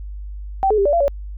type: tone with pitch steps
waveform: sine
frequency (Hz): 775 / 427.5 / 397.4 / 580 / 681 / 564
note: G5 / A4 / G4 / D5 / F5 / C#5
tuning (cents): -20 / -50 / +24 / -22 / -44 / +30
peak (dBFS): -13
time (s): 0.63-1.08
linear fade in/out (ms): 0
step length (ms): 75
effects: added 50 Hz sine -28 dBFS peak until 1.37 s